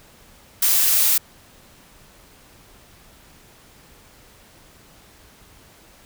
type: noise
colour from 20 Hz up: blue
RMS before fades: -17 dBFS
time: 0.62-1.18 s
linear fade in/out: 5 ms
effects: pink hiss -50 dBFS RMS until 6.05 s